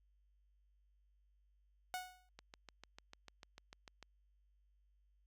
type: tone with exponential decay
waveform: sawtooth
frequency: 735 Hz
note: F#5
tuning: 12 cents flat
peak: -34 dBFS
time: 1.94-2.29 s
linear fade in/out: 0 ms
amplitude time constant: 74 ms
type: click train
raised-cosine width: 0.2 ms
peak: -35 dBFS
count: 12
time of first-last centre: 2.39-4.027 s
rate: 6.72 Hz
effects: added 50 Hz sine -70 dBFS peak until 5.26 s